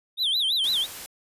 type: tone with vibrato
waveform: triangle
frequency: 3528 Hz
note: A7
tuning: 4 cents sharp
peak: -20 dBFS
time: 0.17-0.87 s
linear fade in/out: 50 ms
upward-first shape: sine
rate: 6 Hz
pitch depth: 230 cents each way
type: noise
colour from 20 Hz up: white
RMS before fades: -38 dBFS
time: 0.64-1.06 s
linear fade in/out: 0 ms
effects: resampled to 32000 Hz